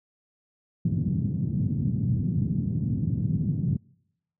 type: band-pass noise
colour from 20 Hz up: pink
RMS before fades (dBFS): -26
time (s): 0.85-3.77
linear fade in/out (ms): 5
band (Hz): 110 to 200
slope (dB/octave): 24
effects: noise-tail reverb RT60 0.8 s tail -26 dB re dry